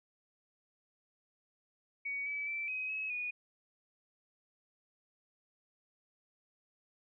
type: tone with pitch steps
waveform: sine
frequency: 2250 / 2294 / 2330 / 2526 / 2567 / 2462 Hz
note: C#7 / D7 / D7 / D#7 / E7 / D#7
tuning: +25 / -41 / -14 / +26 / -47 / -19 cents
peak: -35 dBFS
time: 2.05-3.31 s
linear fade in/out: 10 ms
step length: 210 ms
effects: none